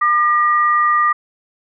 sine tone pair together, 1203 / 1909.6 Hz, D6 / A#6, +41 / +41 cents, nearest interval minor sixth, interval 800 cents, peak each -12 / -19 dBFS, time 0.01-1.13 s, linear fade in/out 10 ms, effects none

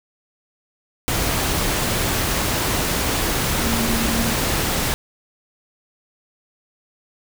sine tone in noise, 228.8 Hz, A#3, 32 cents flat, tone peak -23 dBFS, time 3.62-4.34 s, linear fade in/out 0 ms, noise pink, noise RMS -21 dBFS, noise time 1.08-4.94 s, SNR -5 dB, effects none

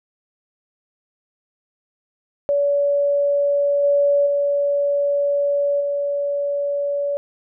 sine tone with level steps, 570 Hz, C#5, 48 cents sharp, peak -15 / -13 / -16 / -19 dBFS, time 2.49-7.17 s, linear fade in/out 0 ms, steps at 3.83 / 4.26 / 5.8 s, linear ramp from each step 10 ms, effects none

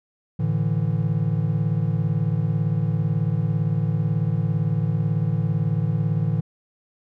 triangle chord, A suspended fourth, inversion none, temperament equal, 110 / 146.83 / 164.81 Hz, A2 / D3 / E3, 0 / 0 / 0 cents, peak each -22 dBFS, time 0.39-6.41 s, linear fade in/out 10 ms, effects none

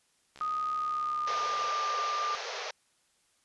click train, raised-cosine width 0.2 ms, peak -31 dBFS, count 90, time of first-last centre 0.36-1.68 s, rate 67.4 Hz
sine tone with pitch glide, 1244.5 to 1193.8 Hz, D#6 to D6, 0 to +28 cents, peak -29 dBFS, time 0.41-2.35 s, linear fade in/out 0 ms, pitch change -72 cents, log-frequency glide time 0.74-1.65 s
pink band-pass noise, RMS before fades -38 dBFS, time 1.27-2.71 s, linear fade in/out 5 ms, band 420 to 6300 Hz, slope 96 dB/octave
effects white hiss -70 dBFS RMS until 3.44 s + resampled to 24000 Hz

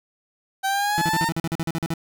30% pulse exponential sweep, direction up, 769 to 921 Hz, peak -18 dBFS, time 0.63-1.3 s, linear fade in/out 20 ms
30% pulse tone bursts, 164.81 Hz, E3, in tune, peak -20 dBFS, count 13, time 0.98-1.938 s, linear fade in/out 0 ms, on 34 ms, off 43 ms
effects none

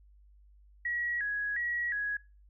sine tone with vibrato, 1787 Hz, A6, 26 cents sharp, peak -30 dBFS, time 0.85-2.17 s, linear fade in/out 5 ms, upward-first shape square, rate 1.4 Hz, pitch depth 120 cents each way, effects noise-tail reverb RT60 0.3 s tail -21 dB re dry + added 50 Hz sine -56 dBFS peak until 2.49 s

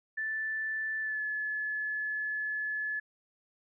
sine tone with pitch glide, 1758 to 1716.9 Hz, A6 to A6, -2 to -43 cents, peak -31 dBFS, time 0.17-3 s, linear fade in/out 10 ms, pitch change -41 cents, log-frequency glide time 1.01-1.22 s, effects none

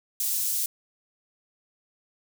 white high-pass noise, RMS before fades -27 dBFS, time 0.2-0.66 s, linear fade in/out 2 ms, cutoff 6200 Hz, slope 12 dB/octave, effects none

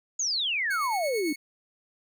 sine exponential sweep, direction down, 6900 to 281.3 Hz, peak -25 dBFS, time 0.19-1.33 s, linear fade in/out 5 ms
sawtooth tone with tremolo, 2203 Hz, C#7, 11 cents flat, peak -28 dBFS, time 0.7-1.36 s, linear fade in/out 10 ms, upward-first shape sine, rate 9 Hz, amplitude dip 45%
effects none

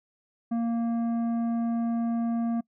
sine tone with tanh clipping, 232.1 Hz, A#3, 7 cents flat, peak -26 dBFS, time 0.51-2.61 s, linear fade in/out 10 ms, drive 9 dB, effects noise-tail reverb RT60 0.1 s tail -24 dB re dry

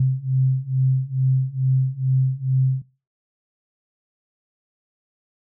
sine beating tone pair, 130 / 132.3 Hz, C3 / C3, -11 / +20 cents, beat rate 2.3 Hz, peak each -21 / -19 dBFS, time 0-2.82 s, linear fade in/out 5 ms, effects noise-tail reverb RT60 0.3 s tail -19 dB re dry

